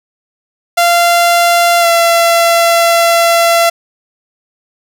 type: tone with pitch glide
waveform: sawtooth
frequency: 690 to 677.4 Hz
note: F5 to E5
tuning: -21 to +47 cents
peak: -3 dBFS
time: 0.77-3.7 s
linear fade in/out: 10 ms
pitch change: -32 cents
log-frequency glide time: 1.8-1.86 s
effects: none